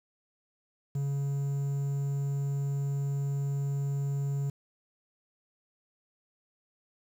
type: tone with quantisation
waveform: triangle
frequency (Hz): 140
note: C#3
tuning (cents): +18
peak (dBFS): -26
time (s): 0.95-4.5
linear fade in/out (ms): 5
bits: 9
effects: none